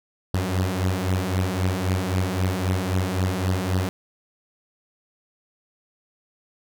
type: beating tone pair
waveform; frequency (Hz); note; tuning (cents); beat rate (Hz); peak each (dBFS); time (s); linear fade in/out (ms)
sawtooth; 90.9 / 94.7; F#2 / F#2; -30 / +41; 3.8; -21 / -20; 0.34-3.89; 0
effects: none